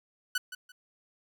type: tone with echo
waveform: sawtooth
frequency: 1489 Hz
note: F#6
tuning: 11 cents sharp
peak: -23 dBFS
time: 0.35-0.38 s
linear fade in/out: 5 ms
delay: 170 ms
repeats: 2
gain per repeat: -12 dB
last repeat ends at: 0.72 s
effects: none